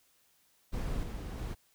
brown noise with level steps, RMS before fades -35 / -39 / -37 dBFS, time 0.72-1.55 s, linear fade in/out 20 ms, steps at 1.03 / 1.38 s, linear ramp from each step 2 ms, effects white hiss -69 dBFS RMS until 1.74 s

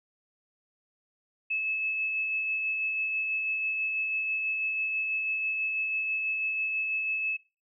sine tone with tremolo, 2600 Hz, E7, 24 cents flat, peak -26 dBFS, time 1.5-7.37 s, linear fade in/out 10 ms, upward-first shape sine, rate 6.1 Hz, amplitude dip 25%, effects noise-tail reverb RT60 0.3 s tail -20 dB re dry

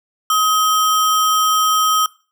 sine tone with sample-and-hold, 1265 Hz, D#6, 28 cents sharp, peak -12 dBFS, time 0.3-2.06 s, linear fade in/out 2 ms, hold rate 4410 Hz, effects noise-tail reverb RT60 0.4 s tail -22 dB re dry

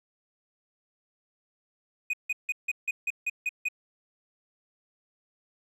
triangle tone bursts, 2489 Hz, D#7, in tune, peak -24 dBFS, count 9, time 2.1-3.686 s, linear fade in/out 5 ms, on 34 ms, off 160 ms, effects none

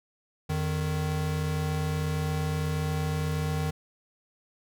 square tone pair together, 85.9 / 154.3 Hz, F2 / D#3, -28 / -14 cents, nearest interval minor seventh, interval 1014 cents, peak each -32 / -29 dBFS, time 0.49-3.71 s, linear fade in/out 10 ms, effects none

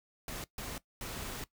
pink noise bursts at uneven times, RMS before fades -41 dBFS, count 3, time 0.28-0.44 / 0.58-0.78 / 1.01-1.44 s, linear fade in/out 2 ms, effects noise-tail reverb RT60 0.1 s tail -18 dB re dry

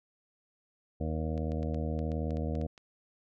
harmonic tone, 78.8 Hz, D#2, 23 cents sharp, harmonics 1 / 2 / 3 / 4 / 6 / 7 / 8 / 9, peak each -33 / -37 / -38 / -42 / -41 / -43 / -47 / -47 dBFS, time 1-2.67 s, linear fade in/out 10 ms
clicks, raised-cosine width 0.2 ms, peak -34 dBFS, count 11, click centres 1.378 / 1.519 / 1.63 / 1.745 / 1.991 / 2.118 / 2.307 / 2.37 / 2.553 / 2.614 / 2.778 s
effects none

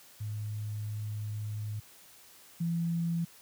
sine tone pair in turn, 106.1 / 168.42 Hz, G#2 / E3, +38 / +37 cents, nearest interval minor sixth, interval 799 cents, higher second, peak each -33 / -28 dBFS, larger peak second, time 0.2-1.8 / 2.6-3.25 s, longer first, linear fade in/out 10 ms, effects white hiss -56 dBFS RMS until 3.41 s + high-pass 60 Hz 12 dB/octave

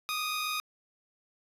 15% pulse tone pair together, 1197.1 / 1244.5 Hz, D6 / D#6, +33 / 0 cents, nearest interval minor second, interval 67 cents, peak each -34 / -25 dBFS, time 0.09-0.6 s, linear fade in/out 0 ms, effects resampled to 32000 Hz + 10-bit

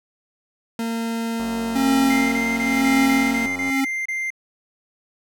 40% pulse tone with pitch glide, 228.8 to 230.5 Hz, A#3 to A#3, -32 to -19 cents, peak -22 dBFS, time 0.79-3.46 s, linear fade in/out 2 ms, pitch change +13 cents, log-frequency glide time 1.82-2.93 s
click train, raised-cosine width 1 ms, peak -21 dBFS, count 213, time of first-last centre 1.4-3.699 s, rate 92.2 Hz
square tone with tremolo, 270.3 Hz, C#4, 44 cents flat, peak -16 dBFS, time 1.75-3.85 s, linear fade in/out 10 ms, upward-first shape sine, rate 0.99 Hz, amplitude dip 80%
triangle tone bursts, 2093 Hz, C7, in tune, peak -21 dBFS, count 9, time 2.1-4.304 s, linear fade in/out 5 ms, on 220 ms, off 28 ms
effects none

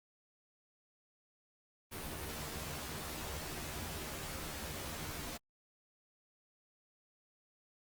pink noise with comb filter, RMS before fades -43 dBFS, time 1.91-5.38 s, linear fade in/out 20 ms, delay 13 ms, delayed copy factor +0.75, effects Opus 32 kbps

